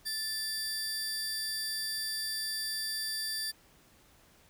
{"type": "tone pair together", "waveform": "sawtooth", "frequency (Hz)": [1760, 4699], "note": ["A6", "D8"], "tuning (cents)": [0, 0], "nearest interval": "octave + perfect fourth", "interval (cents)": 1700, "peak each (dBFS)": [-37, -31], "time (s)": [0.05, 3.52], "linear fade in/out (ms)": 20, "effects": ["pink hiss -62 dBFS RMS until 4.49 s"]}